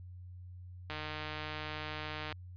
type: click train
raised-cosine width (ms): 0.3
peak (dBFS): -24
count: 219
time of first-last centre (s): 0.9-2.325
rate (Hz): 153
effects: added 90 Hz sine -46 dBFS peak until 2.56 s + resampled to 11025 Hz